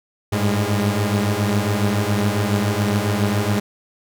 sawtooth tone cluster, 100.6 / 107.8 / 204.1 Hz, G2 / A2 / G#3, +45 / -35 / -30 cents, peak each -18 dBFS, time 0.32-3.6 s, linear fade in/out 10 ms, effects none

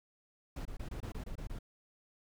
brown noise bursts, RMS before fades -41 dBFS, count 9, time 0.56-1.589 s, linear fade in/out 5 ms, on 93 ms, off 24 ms, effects none

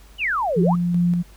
sine exponential two-way sweep, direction down then up, 3079 to 350 to 1345 Hz, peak -19 dBFS, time 0.18-0.76 s, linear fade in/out 50 ms, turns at 0.62 s
sine tone with tremolo, 174.61 Hz, F3, in tune, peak -15 dBFS, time 0.56-1.23 s, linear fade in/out 20 ms, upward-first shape square, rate 2.6 Hz, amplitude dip 30%
effects added 50 Hz sine -45 dBFS peak until 1.36 s + pink hiss -52 dBFS RMS until 1.36 s

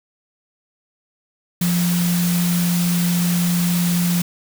sine tone in noise, 174.61 Hz, F3, in tune, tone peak -16 dBFS, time 1.61-4.22 s, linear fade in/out 5 ms, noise white, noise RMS -26 dBFS, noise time 1.61-4.22 s, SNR +7 dB, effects none

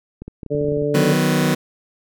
clicks, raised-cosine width 3 ms, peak -19 dBFS, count 11, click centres 0.22 / 0.28 / 0.432 / 0.463 / 0.55 / 0.613 / 0.649 / 0.685 / 0.721 / 0.772 / 0.821 s
harmonic tone, 146.3 Hz, D3, 6 cents flat, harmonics 1 / 2 / 3 / 4, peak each -25 / -25 / -20 / -25 dBFS, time 0.5-1.14 s, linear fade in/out 20 ms
sawtooth chord, B major, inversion first, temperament just, 154.34 / 185.21 / 246.9 Hz, D#3 / F#3 / B3, -14 / +2 / 0 cents, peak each -15 / -16 / -16 dBFS, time 0.94-1.55 s, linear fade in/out 10 ms
effects none

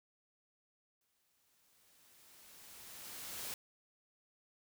white noise with exponential growth, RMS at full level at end -42 dBFS, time 1.01-3.54 s, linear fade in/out 2 ms, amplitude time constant 550 ms, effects none

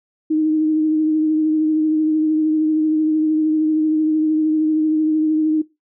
sine tone with vibrato, 311.1 Hz, D#4, in tune, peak -14 dBFS, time 0.3-5.62 s, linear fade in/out 10 ms, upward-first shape triangle, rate 13 Hz, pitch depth 30 cents each way, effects noise-tail reverb RT60 0.2 s tail -18 dB re dry

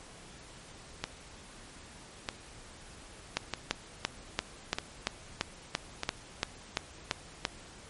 two click trains, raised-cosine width 0.2 ms, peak -10 / -14 dBFS, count 13 / 5, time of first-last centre 3.37-7.452 / 1.04-6.034 s, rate 2.94 / 0.801 Hz, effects pink hiss -51 dBFS RMS until 7.89 s + MP3 48 kbps

